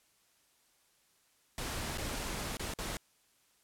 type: noise with dropouts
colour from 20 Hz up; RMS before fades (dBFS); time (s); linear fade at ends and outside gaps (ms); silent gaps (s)
pink; -38; 1.58-2.97; 1; 1.975-1.982 / 2.57-2.595 / 2.738-2.787
effects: white hiss -70 dBFS RMS until 3.63 s + low-pass 12000 Hz 12 dB/octave